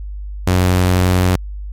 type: tone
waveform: sawtooth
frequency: 91.2 Hz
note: F#2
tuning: 24 cents flat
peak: -7 dBFS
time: 0.47-1.36 s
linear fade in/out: 5 ms
effects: added 50 Hz sine -24 dBFS peak until 1.72 s + MP3 64 kbps